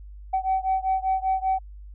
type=beating tone pair; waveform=sine; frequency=759 / 764.1 Hz; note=F#5 / G5; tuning=+44 / -44 cents; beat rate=5.1 Hz; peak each=-23 / -24 dBFS; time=0.33-1.59 s; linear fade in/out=10 ms; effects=tanh soft clip ceiling -16 dBFS + added 50 Hz sine -39 dBFS peak until 1.94 s